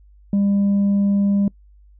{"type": "tone with tanh clipping", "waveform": "triangle", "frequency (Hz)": 200.3, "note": "G3", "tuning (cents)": 38, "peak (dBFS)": -15, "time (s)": [0.33, 1.48], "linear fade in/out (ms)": 2, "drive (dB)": 7, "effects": ["noise-tail reverb RT60 0.1 s tail -24 dB re dry", "added 50 Hz sine -46 dBFS peak until 1.99 s"]}